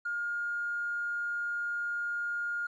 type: tone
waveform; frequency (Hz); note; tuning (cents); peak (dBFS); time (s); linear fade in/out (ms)
triangle; 1418; F6; +26; -27; 0.05-2.67; 10
effects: tanh soft clip ceiling -29 dBFS + resampled to 24000 Hz